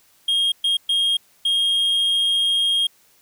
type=tone bursts at uneven times; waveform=triangle; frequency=3243 Hz; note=G#7; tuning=42 cents flat; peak=-15 dBFS; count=4; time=0.28-0.52 / 0.64-0.77 / 0.89-1.17 / 1.45-2.87 s; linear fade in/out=5 ms; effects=white hiss -57 dBFS RMS until 3.21 s